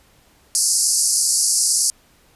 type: band-pass noise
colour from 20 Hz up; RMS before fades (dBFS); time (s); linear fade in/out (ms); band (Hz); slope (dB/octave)
white; -18; 0.55-1.9; 0; 4600 to 11000; 96
effects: pink hiss -55 dBFS RMS until 2.35 s + resampled to 32000 Hz